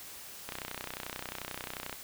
click train, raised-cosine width 0.3 ms, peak -21 dBFS, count 46, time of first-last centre 0.49-1.928 s, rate 31.3 Hz, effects white hiss -47 dBFS RMS until 2.03 s

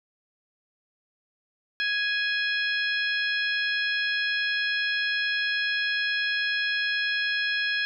harmonic tone with a mistuned harmonic, 830.6 Hz, G#5, in tune, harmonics 2 / 3 / 4 / 5 / 6, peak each -26 / -31 / -32 / -36 / -37 dBFS, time 1.8-7.85 s, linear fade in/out 0 ms, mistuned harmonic 6, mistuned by +78 cents, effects none

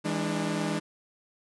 sawtooth tone cluster, 162.7 / 204.4 / 296.6 Hz, E3 / G#3 / D4, -22 / -27 / +17 cents, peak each -28 dBFS, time 0.04-0.8 s, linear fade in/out 20 ms, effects resampled to 24000 Hz

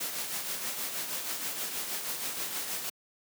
white noise with tremolo, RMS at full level -33 dBFS, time 0-2.9 s, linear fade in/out 10 ms, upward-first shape triangle, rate 6.3 Hz, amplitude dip 50%, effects high-pass 150 Hz 12 dB/octave

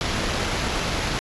pink noise with sample-and-hold, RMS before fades -25 dBFS, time 0.01-1.19 s, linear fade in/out 0 ms, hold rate 8820 Hz, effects resampled to 24000 Hz

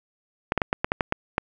clicks, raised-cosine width 0.5 ms, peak -6 dBFS, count 9, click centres 0.521 / 0.577 / 0.618 / 0.729 / 0.845 / 0.919 / 1.008 / 1.124 / 1.381 s, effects none

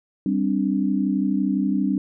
sine chord, G suspended fourth, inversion none, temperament equal, 196 / 261.6 / 293.7 Hz, G3 / C4 / D4, 0 / 0 / 0 cents, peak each -22 / -24 / -24 dBFS, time 0.26-1.98 s, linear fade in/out 2 ms, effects none

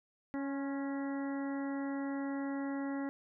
harmonic tone with a mistuned harmonic, 277.2 Hz, C#4, in tune, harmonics 1 / 2 / 3 / 4 / 5 / 6 / 7, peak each -35 / -45 / -47 / -52 / -52 / -53 / -51 dBFS, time 0.34-3.09 s, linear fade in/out 0 ms, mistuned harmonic 4, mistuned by -34 cents, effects none

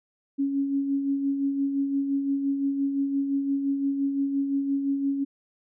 sine tone with tremolo, 277.2 Hz, C#4, in tune, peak -21 dBFS, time 0.38-5.25 s, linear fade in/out 20 ms, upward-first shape sine, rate 5.8 Hz, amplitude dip 45%, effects none

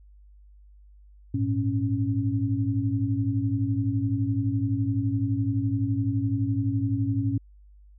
sine tone cluster, 102.8 / 114.6 / 275.6 Hz, G#2 / A#2 / C#4, -17 / -29 / -10 cents, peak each -27 dBFS, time 1.34-7.38 s, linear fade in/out 5 ms, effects added 50 Hz sine -49 dBFS peak until 7.98 s

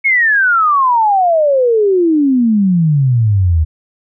sine exponential sweep, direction down, 2217 to 76 Hz, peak -8 dBFS, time 0.04-3.65 s, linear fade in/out 20 ms, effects none

